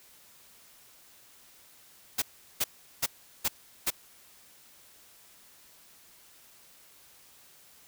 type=noise bursts; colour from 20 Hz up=white; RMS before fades=-27 dBFS; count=5; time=2.18-3.905 s; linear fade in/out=10 ms; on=41 ms; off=380 ms; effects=white hiss -57 dBFS RMS until 7.87 s